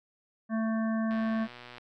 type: harmonic tone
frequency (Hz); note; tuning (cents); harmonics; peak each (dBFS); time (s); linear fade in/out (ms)
222.3; A3; +18; 1 / 3 / 5 / 7 / 8; -27 / -37 / -41 / -44 / -45; 0.49-1.48; 50
type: click train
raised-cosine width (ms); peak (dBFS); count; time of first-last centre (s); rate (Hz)
0.3; -30; 83; 1.11-1.782; 122
effects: none

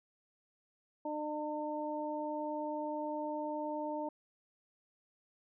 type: harmonic tone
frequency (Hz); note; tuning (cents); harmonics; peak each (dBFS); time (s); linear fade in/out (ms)
301.6; D4; +46; 1 / 2 / 3; -40 / -39 / -40; 1.05-4.09; 5
effects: none

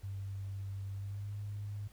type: tone with pitch glide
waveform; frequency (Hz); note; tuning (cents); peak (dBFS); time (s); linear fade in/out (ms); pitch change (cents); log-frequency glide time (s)
sine; 98 to 102.58; G2 to G#2; 0 to -21; -38; 0.03-1.88; 10; +79; 0.93-1.35
effects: added 50 Hz sine -60 dBFS peak until 1.92 s + pink hiss -64 dBFS RMS until 1.92 s

